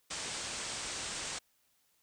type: low-pass noise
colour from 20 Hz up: white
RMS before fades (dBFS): -40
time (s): 0.1-1.39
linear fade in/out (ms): 10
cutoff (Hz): 8900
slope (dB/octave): 96
effects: white hiss -73 dBFS RMS until 2.02 s